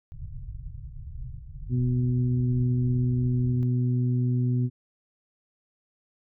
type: low-pass noise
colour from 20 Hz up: pink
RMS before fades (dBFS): -38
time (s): 0.12-3.63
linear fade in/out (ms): 0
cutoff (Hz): 150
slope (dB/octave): 96
type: harmonic tone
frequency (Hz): 124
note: B2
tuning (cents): +7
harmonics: 1 / 2 / 3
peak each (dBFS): -22 / -29 / -40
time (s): 1.69-4.7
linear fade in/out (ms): 50
effects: none